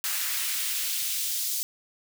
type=noise with high-pass filter sweep; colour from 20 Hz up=white; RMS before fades=-29 dBFS; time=0.04-1.63 s; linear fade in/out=0 ms; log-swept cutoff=1300 to 4800 Hz; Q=0.95; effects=none